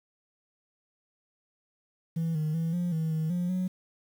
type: tone with pitch steps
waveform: sine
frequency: 164.5 / 154.3 / 164.4 / 175.9 / 160.2 / 158.1 / 177 / 184 Hz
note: E3 / D#3 / E3 / F3 / E3 / D#3 / F3 / F#3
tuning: -3 / -14 / -4 / +13 / -49 / +28 / +23 / -9 cents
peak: -24 dBFS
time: 2.16-3.68 s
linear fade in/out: 10 ms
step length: 190 ms
effects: tanh soft clip ceiling -25 dBFS + 9-bit